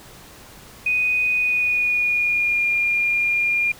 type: tone with pitch glide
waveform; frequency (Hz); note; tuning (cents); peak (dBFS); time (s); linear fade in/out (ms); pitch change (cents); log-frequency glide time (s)
sine; 2489 to 2410; D#7 to D7; 0 to +44; -17; 0.86-3.72; 5; -56; 1.31-2.66
effects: pink hiss -44 dBFS RMS until 3.79 s